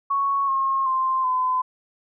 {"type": "tone with pitch steps", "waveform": "sine", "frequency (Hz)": [1108.7, 1077.8, 1047.7, 1018.4], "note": ["C#6", "C#6", "C6", "C6"], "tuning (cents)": [0, -49, 2, -47], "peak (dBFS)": -19, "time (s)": [0.1, 1.62], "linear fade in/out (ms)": 10, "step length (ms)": 380, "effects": []}